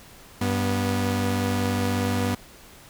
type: tone pair together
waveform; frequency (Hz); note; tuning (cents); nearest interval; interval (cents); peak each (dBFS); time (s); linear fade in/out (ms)
sawtooth; 96.6 / 244.1; G2 / B3; -25 / -20; octave + major third; 1605; -21; 0.41-2.35; 5
effects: pink hiss -48 dBFS RMS until 2.89 s